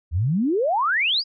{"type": "exponential sweep", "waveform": "sine", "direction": "up", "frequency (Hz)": [73.42, 5120], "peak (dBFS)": -18, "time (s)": [0.11, 1.24], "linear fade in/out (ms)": 50, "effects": []}